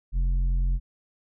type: tone with tanh clipping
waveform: triangle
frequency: 44.16 Hz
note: F1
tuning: 20 cents sharp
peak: -22 dBFS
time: 0.12-0.8 s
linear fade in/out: 50 ms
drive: 11 dB
effects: none